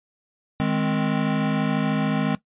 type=chord; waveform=square; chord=Ab major; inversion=second; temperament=equal; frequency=155.56 / 207.7 / 261.6 Hz; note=Eb3 / Ab3 / C4; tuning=0 / 0 / 0 cents; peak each=-26 / -25 / -26 dBFS; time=0.6-2.35 s; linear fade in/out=0 ms; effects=noise-tail reverb RT60 0.1 s tail -17 dB re dry + resampled to 8000 Hz